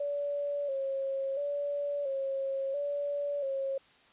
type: tone with vibrato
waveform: sine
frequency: 558 Hz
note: C#5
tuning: 11 cents sharp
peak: -30 dBFS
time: 0-3.78 s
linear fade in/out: 5 ms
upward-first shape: square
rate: 0.73 Hz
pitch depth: 50 cents each way
effects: white hiss -61 dBFS RMS until 4.12 s + resampled to 8000 Hz